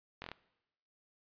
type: slowing click train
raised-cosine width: 0.3 ms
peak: -26 dBFS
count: 5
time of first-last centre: 0.22-0.316 s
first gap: 21 ms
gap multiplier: 1.09
effects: noise-tail reverb RT60 0.9 s tail -20 dB re dry + resampled to 11025 Hz